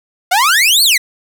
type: exponential two-way sweep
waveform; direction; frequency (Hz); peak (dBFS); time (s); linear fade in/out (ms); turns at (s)
sawtooth; up then down; 690 to 4587 to 1883; -5; 0.31-0.98; 10; 0.83
effects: none